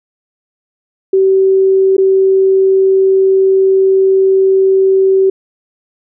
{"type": "tone with dropouts", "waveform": "sine", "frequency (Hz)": 383.6, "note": "G4", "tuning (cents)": -37, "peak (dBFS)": -6, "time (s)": [1.13, 5.3], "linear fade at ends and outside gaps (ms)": 5, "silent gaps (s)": [1.968, 1.98], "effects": []}